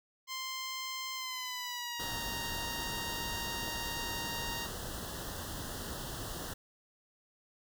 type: tone with pitch glide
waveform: 10% pulse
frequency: 1046.5 to 932.3 Hz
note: C6 to A#5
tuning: 0 to 0 cents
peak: -29 dBFS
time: 0.27-4.69 s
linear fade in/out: 50 ms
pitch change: -200 cents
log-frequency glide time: 1.14-2.14 s
type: band-stop noise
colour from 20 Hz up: pink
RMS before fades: -41 dBFS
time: 1.99-6.54 s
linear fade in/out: 10 ms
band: 1900 to 2800 Hz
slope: 96 dB/octave
effects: none